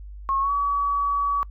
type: tone with pitch glide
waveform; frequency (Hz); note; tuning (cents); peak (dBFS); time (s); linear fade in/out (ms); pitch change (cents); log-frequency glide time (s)
sine; 1088 to 1137.5; C#6 to C#6; -33 to +44; -20; 0.29-1.43; 0; +77; 0.4-0.51
effects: noise-tail reverb RT60 0.1 s tail -26 dB re dry + added 50 Hz sine -36 dBFS peak until 1.5 s